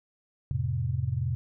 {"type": "chord", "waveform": "sine", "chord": "F major", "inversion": "none", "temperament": "equal", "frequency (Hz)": [87.31, 110, 130.81], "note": ["F2", "A2", "C3"], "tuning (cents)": [0, 0, 0], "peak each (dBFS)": [-32, -31, -29], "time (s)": [0.51, 1.35], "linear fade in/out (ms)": 0, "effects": []}